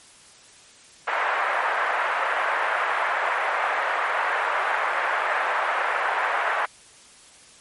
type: band-pass noise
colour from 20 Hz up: white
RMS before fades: -24 dBFS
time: 1.07-6.66 s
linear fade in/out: 10 ms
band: 590 to 1800 Hz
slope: 24 dB/octave
effects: white hiss -50 dBFS RMS until 7.6 s + MP3 48 kbps